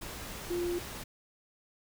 sine tone in noise, 349.2 Hz, F4, in tune, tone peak -30 dBFS, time 0.5-0.79 s, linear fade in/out 10 ms, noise pink, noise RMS -42 dBFS, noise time 0.01-1.04 s, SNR +9 dB, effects none

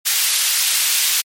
pink high-pass noise, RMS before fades -17 dBFS, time 0.05-1.22 s, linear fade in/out 20 ms, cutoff 2900 Hz, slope 12 dB/octave, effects MP3 64 kbps

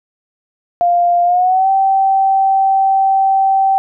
sine tone with pitch glide, 698.5 to 775 Hz, F5 to G5, 0 to -20 cents, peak -9 dBFS, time 0.81-3.78 s, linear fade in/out 0 ms, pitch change +180 cents, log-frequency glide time 1.24-1.69 s, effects none

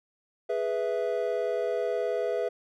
triangle chord, E major, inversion first, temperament equal, 415.3 / 493.9 / 659.3 Hz, G#4 / B4 / E5, 0 / 0 / 0 cents, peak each -29 / -28 / -29 dBFS, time 0.49-2.49 s, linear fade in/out 10 ms, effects none

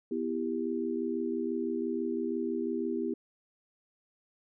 sine chord, E minor, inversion second, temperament just, 247.2 / 329.6 / 395.6 Hz, B3 / E4 / G4, +2 / 0 / +16 cents, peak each -34 dBFS, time 0.11-3.14 s, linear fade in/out 5 ms, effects none

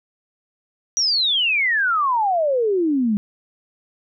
sine exponential sweep, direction down, 5890 to 200 Hz, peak -16 dBFS, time 0.97-3.17 s, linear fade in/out 0 ms, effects none

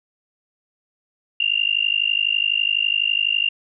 sine tone with amplitude modulation, 2794 Hz, F7, in tune, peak -13 dBFS, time 1.4-3.49 s, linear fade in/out 5 ms, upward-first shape sine, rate 52 Hz, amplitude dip 100%, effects none

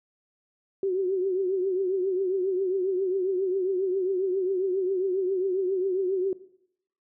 sine tone with vibrato, 376.3 Hz, F#4, 29 cents sharp, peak -23 dBFS, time 0.83-6.33 s, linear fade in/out 2 ms, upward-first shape triangle, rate 7.4 Hz, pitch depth 95 cents each way, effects noise-tail reverb RT60 0.7 s tail -18 dB re dry

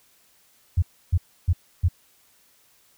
sine tone bursts, 87.31 Hz, F2, in tune, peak -15 dBFS, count 4, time 0.77-1.886 s, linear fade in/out 10 ms, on 54 ms, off 300 ms, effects white hiss -60 dBFS RMS until 2.97 s

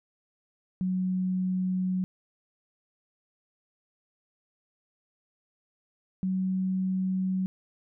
sine tone pair in turn, 185 / 187.47 Hz, F#3 / F#3, 0 / +23 cents, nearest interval unison, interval 23 cents, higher second, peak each -25 dBFS, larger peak neither, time 0.81-2.04 / 6.23-7.46 s, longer neither, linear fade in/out 0 ms, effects none

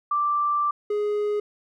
sine / triangle tone pair in turn, 1174.7 / 416.5 Hz, D6 / G#4, 0 / +5 cents, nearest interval octave + tritone, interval 1795 cents, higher first, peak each -20 dBFS, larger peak neither, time 0.11-0.71 / 0.9-1.4 s, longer first, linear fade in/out 5 ms, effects none

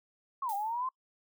sine linear two-way sweep, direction down then up, 1131 to 784 to 1055 Hz, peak -31 dBFS, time 0.42-0.89 s, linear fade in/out 5 ms, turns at 0.54 s
violet noise with exponential decay, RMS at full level -41 dBFS, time 0.49-0.81 s, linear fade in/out 1 ms, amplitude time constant 68 ms
effects noise-tail reverb RT60 0.1 s tail -25 dB re dry

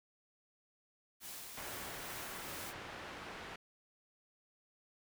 white noise with tremolo, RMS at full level -47 dBFS, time 1.2-2.74 s, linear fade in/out 50 ms, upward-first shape triangle, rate 2.3 Hz, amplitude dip 30%
white low-pass noise, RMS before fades -48 dBFS, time 1.57-3.56 s, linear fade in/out 5 ms, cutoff 2000 Hz, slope 12 dB/octave
effects none

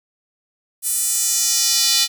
square tone with high-pass filter sweep, 271.2 Hz, C#4, 38 cents flat, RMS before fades -18 dBFS, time 0.82-2.08 s, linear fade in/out 50 ms, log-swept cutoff 9800 to 3900 Hz, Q 2.1, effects none

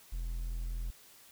triangle tone, 42 Hz, E1, 33 cents sharp, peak -32 dBFS, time 0.12-0.91 s, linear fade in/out 10 ms, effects white hiss -58 dBFS RMS until 1.31 s

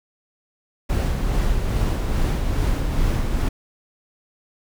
brown noise with tremolo, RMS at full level -19 dBFS, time 0.89-3.49 s, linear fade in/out 10 ms, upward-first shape sine, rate 2.4 Hz, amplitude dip 35%, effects none

